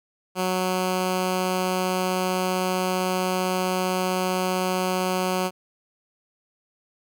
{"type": "tone", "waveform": "10% pulse", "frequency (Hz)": 184.5, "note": "F#3", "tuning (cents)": -5, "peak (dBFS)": -14, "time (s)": [0.35, 5.51], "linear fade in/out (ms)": 50, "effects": []}